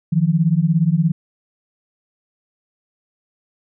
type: beating tone pair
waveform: sine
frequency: 155.9 / 172.9 Hz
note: D#3 / F3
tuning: +4 / -17 cents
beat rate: 17 Hz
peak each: -16 dBFS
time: 0.12-1.12 s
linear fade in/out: 10 ms
effects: none